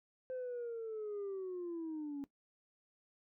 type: linear sweep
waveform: sine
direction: down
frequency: 517 to 275.9 Hz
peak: -37 dBFS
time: 0.3-2.24 s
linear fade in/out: 0 ms
effects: noise-tail reverb RT60 0.1 s tail -17 dB re dry + tanh soft clip ceiling -37 dBFS